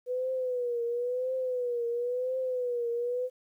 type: tone with vibrato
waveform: sine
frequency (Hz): 493.9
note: B4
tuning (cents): 0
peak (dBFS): -28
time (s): 0.06-3.3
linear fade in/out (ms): 50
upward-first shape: triangle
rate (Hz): 0.97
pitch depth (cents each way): 97
effects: 11-bit